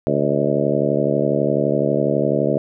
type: harmonic tone with a mistuned harmonic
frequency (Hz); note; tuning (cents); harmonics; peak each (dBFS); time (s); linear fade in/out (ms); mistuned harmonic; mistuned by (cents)
72; D2; -34; 2 / 3 / 4 / 5 / 6 / 7 / 8 / 9; -24 / -24 / -24 / -24 / -24 / -24 / -24 / -24; 0.07-2.58; 0; 9; -36
effects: none